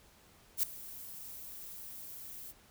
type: noise with ADSR envelope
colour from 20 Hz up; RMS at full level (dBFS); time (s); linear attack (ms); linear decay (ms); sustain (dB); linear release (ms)
violet; -28; 0.57-2.53; 61; 4; -19; 31
effects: pink hiss -62 dBFS RMS until 2.7 s